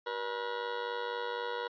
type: tone with amplitude modulation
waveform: 20% pulse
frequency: 480.9 Hz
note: B4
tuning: 46 cents flat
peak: -26 dBFS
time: 0.06-1.68 s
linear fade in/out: 10 ms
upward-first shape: sine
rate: 104 Hz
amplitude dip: 70%
effects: resampled to 11025 Hz